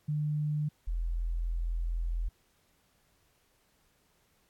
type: tone pair in turn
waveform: sine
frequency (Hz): 150 / 42.09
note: D3 / E1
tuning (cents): +37 / +37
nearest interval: octave + minor seventh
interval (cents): 2200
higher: first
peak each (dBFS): -28 / -29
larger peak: first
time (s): 0.08-0.69 / 0.87-2.29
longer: second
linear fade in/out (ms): 10
effects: pink hiss -70 dBFS RMS until 4.49 s + AAC 64 kbps